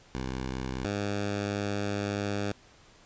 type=tone pair in turn; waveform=10% pulse; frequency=64.6 / 101.61 Hz; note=C2 / G#2; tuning=-21 / -37 cents; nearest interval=minor sixth; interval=784 cents; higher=second; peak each=-24 / -21 dBFS; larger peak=second; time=0.15-0.85 / 0.85-2.52 s; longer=second; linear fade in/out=0 ms; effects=pink hiss -57 dBFS RMS until 3.05 s + resampled to 16000 Hz